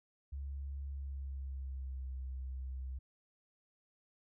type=tone with pitch glide; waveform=sine; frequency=69.3 to 65.03 Hz; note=C#2 to C2; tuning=0 to -10 cents; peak=-39 dBFS; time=0.32-2.99 s; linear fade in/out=10 ms; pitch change=-110 cents; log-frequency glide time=0.89-2.11 s; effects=none